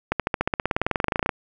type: accelerating click train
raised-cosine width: 0.5 ms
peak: -6 dBFS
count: 24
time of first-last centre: 0.12-1.292 s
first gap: 77 ms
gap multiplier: 0.96
effects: none